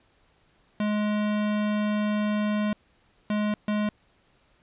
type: tone bursts at uneven times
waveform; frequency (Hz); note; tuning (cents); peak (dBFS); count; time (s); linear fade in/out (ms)
square; 210; G#3; +19; -24; 3; 0.8-2.73 / 3.3-3.54 / 3.68-3.89; 2
effects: pink hiss -64 dBFS RMS until 4.62 s + resampled to 8000 Hz